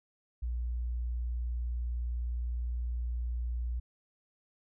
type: tone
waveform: sine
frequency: 59.8 Hz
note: A#1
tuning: 45 cents sharp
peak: -31 dBFS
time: 0.42-3.8 s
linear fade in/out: 10 ms
effects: none